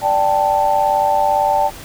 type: chord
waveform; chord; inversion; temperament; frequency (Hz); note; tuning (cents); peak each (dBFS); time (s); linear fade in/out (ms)
sine; D suspended fourth; none; just; 587.3 / 783.1 / 881; D5 / G5 / A5; 0 / -2 / +2; -19 / -16 / -16; 0.01-1.71; 50
effects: pink hiss -35 dBFS RMS until 1.84 s